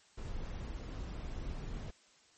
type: noise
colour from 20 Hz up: brown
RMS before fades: -41 dBFS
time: 0.17-1.91 s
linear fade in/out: 10 ms
effects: white hiss -65 dBFS RMS until 2.37 s + MP3 32 kbps